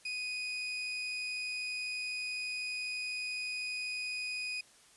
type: tone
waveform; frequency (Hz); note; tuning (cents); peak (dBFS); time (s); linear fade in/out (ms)
30% pulse; 2489; D#7; 0; -33; 0.05-4.61; 5
effects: white hiss -61 dBFS RMS until 4.96 s + resampled to 24000 Hz